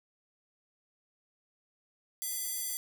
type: tone with high-pass filter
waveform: square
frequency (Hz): 673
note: E5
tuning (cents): +36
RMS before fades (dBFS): -36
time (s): 2.22-2.77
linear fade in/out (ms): 0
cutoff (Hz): 8500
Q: 0.92
effects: 9-bit